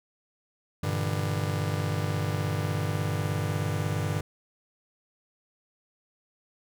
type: chord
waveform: 45% pulse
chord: E half-diminished seventh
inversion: first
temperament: just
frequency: 98.89 / 118.67 / 148.33 / 164.81 Hz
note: G2 / Bb2 / D3 / E3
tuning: +16 / +31 / +18 / 0 cents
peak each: -30 / -36 / -31 / -36 dBFS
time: 0.83-4.21 s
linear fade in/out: 5 ms
effects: none